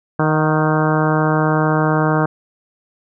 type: harmonic tone with a mistuned harmonic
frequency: 155.56 Hz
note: D#3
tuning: in tune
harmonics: 1 / 2 / 3 / 4 / 5 / 6 / 7 / 8 / 9 / 10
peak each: -17 / -20 / -22 / -23 / -24 / -25 / -25 / -26 / -27 / -27 dBFS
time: 0.19-2.26 s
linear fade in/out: 5 ms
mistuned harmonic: 5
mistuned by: -30 cents
effects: none